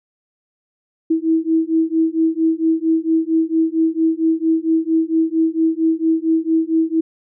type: beating tone pair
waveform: sine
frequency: 321.5 / 325.9 Hz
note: E4 / E4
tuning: -43 / -20 cents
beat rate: 4.4 Hz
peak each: -17 dBFS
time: 1.1-7.01 s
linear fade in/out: 10 ms
effects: none